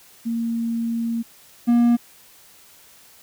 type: tone pair in turn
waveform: sine / triangle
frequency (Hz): 230.8 / 237.8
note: A#3 / A#3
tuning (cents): -17 / +35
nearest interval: minor second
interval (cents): 52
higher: second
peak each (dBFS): -21 / -11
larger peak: second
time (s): 0.25-1.23 / 1.67-1.97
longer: first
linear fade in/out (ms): 20
effects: white hiss -50 dBFS RMS until 3.22 s